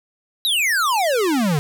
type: exponential sweep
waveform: square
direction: down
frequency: 3985 to 138.59 Hz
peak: -17 dBFS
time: 0.45-1.59 s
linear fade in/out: 0 ms
effects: none